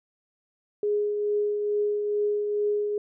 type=tone with tremolo; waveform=sine; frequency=415.3 Hz; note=G#4; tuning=in tune; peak=-21 dBFS; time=0.83-2.98 s; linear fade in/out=2 ms; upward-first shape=triangle; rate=2.3 Hz; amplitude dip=40%; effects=none